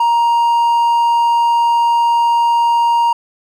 triangle tone, 938 Hz, A#5, 11 cents sharp, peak -8 dBFS, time 0-3.13 s, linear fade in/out 5 ms, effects none

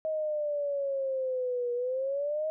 sine exponential two-way sweep, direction down then up, 633 to 480 to 633 Hz, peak -28 dBFS, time 0.05-2.5 s, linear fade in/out 0 ms, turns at 1.73 s, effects none

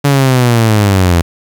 sawtooth linear sweep, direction down, 143.9 to 82.41 Hz, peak -3 dBFS, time 0.04-1.22 s, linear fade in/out 10 ms, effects 7-bit

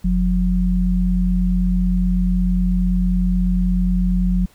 sine tone pair together, 45.38 / 181.5 Hz, F#1 / F#3, -33 / -33 cents, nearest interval 2 octaves, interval 2400 cents, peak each -17 dBFS, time 0.04-4.46 s, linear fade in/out 10 ms, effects pink hiss -53 dBFS RMS until 4.54 s

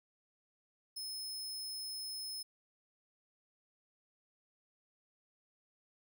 sawtooth tone, 5190 Hz, E8, 28 cents flat, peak -38 dBFS, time 0.96-2.43 s, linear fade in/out 10 ms, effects none

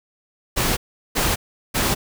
pink noise bursts, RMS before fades -20 dBFS, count 3, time 0.56-1.95 s, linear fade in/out 20 ms, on 210 ms, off 380 ms, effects none

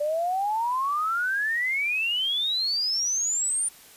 sine exponential sweep, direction up, 579 to 9330 Hz, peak -23 dBFS, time 0-3.69 s, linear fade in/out 10 ms, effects white hiss -50 dBFS RMS until 3.96 s + resampled to 32000 Hz

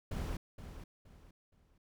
brown noise with echo, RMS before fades -38 dBFS, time 0.11-0.37 s, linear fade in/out 5 ms, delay 470 ms, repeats 3, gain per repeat -10 dB, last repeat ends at 1.78 s, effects none

